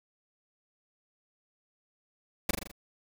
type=noise with echo; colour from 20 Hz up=pink; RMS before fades=-26 dBFS; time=2.49-2.51 s; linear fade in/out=5 ms; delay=41 ms; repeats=5; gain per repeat=-4 dB; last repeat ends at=2.715 s; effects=none